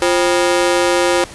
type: ring-modulated tone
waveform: sawtooth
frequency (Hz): 440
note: A4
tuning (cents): 0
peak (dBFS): -5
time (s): 0.02-1.24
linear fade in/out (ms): 0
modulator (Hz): 90.7
effects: pink hiss -35 dBFS RMS until 1.34 s + resampled to 24000 Hz